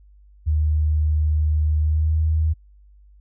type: tone with pitch glide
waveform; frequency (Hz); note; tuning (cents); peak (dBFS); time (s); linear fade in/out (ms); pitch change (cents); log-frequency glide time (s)
sine; 76.6 to 78.8; D#2 to D#2; -27 to +23; -16; 0.46-2.54; 20; +50; 1.81-2.17
effects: added 50 Hz sine -47 dBFS peak until 3.2 s